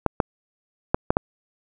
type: clicks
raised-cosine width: 1 ms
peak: -3 dBFS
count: 5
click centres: 0.063 / 0.202 / 0.945 / 1.105 / 1.169 s
effects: none